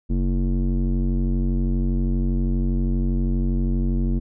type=tone with low-pass filter; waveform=square; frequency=46.25 Hz; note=F#1; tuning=in tune; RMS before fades=-21 dBFS; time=0.09-4.2 s; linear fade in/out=20 ms; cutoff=270 Hz; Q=3.1; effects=none